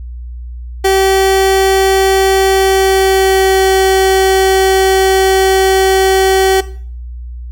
30% pulse tone with pitch glide, 385 to 382.3 Hz, G4 to G4, -31 to -43 cents, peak -5 dBFS, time 0.84-6.61 s, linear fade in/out 10 ms, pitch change -12 cents, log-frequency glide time 2.49-3.67 s, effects noise-tail reverb RT60 0.5 s tail -17 dB re dry + added 60 Hz sine -23 dBFS peak until 7.51 s

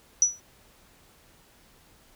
sine tone with exponential decay, 5900 Hz, F#8, 6 cents flat, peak -13 dBFS, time 0.22-0.4 s, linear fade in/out 1 ms, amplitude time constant 37 ms, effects pink hiss -58 dBFS RMS until 2.15 s

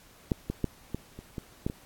clicks, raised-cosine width 3 ms, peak -12 / -17 / -13 / -18 / -29 / -22 / -15 / -21 dBFS, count 8, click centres 0.318 / 0.5 / 0.643 / 0.946 / 1.19 / 1.382 / 1.665 / 1.699 s, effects pink hiss -56 dBFS RMS until 1.85 s + AAC 64 kbps

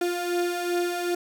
35% pulse beating tone pair, 349.2 / 351.8 Hz, F4 / F4, 0 / +13 cents, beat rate 2.6 Hz, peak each -29 / -24 dBFS, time 0.01-1.15 s, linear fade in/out 5 ms, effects none

